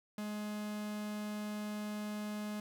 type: tone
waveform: 45% pulse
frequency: 210 Hz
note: G#3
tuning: 19 cents sharp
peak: -38 dBFS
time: 0.18-2.6 s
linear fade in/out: 2 ms
effects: none